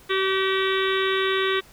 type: harmonic tone with a mistuned harmonic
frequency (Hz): 383.3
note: G4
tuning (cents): -39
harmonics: 1 / 3 / 4 / 5 / 6 / 7 / 8 / 9 / 10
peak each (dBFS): -23 / -28 / -30 / -29 / -33 / -36 / -34 / -32 / -33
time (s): 0.09-1.61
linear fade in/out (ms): 20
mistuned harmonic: 10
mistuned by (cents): -20
effects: pink hiss -51 dBFS RMS until 1.72 s